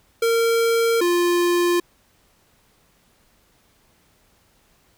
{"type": "tone pair in turn", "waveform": "square", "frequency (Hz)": [460.1, 349.6], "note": ["A#4", "F4"], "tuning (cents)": [-23, 2], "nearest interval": "perfect fourth", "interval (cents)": 475, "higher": "first", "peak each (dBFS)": -17, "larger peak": "neither", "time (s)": [[0.22, 1.01], [1.01, 1.8]], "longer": "neither", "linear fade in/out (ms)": 5, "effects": ["pink hiss -60 dBFS RMS until 4.97 s"]}